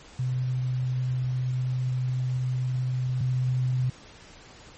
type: tone pair in turn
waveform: sine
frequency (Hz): 127.3 / 127.3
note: C3 / C3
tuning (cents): -47 / -47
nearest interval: unison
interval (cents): 0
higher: neither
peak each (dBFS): -24 / -22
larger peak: second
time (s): 0.19-3.21 / 3.21-3.9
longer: first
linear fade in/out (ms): 5
effects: pink hiss -49 dBFS RMS until 4.77 s + MP3 32 kbps